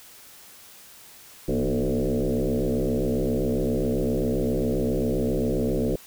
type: tone with frequency modulation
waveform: sine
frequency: 103.83 Hz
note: G#2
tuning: in tune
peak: -21 dBFS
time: 1.48-5.96 s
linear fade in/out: 5 ms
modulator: 67.5 Hz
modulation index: 6.6
effects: white hiss -48 dBFS RMS until 6.06 s